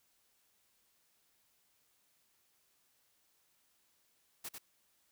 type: noise with echo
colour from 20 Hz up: white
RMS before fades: -43 dBFS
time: 4.44-4.49 s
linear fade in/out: 10 ms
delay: 95 ms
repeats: 1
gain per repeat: -4 dB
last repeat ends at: 4.585 s
effects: white hiss -74 dBFS RMS until 5.11 s